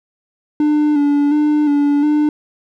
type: tone with vibrato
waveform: triangle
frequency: 293.7 Hz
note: D4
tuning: in tune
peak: -9 dBFS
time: 0.6-2.29 s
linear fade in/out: 2 ms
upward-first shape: square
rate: 1.4 Hz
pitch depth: 33 cents each way
effects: none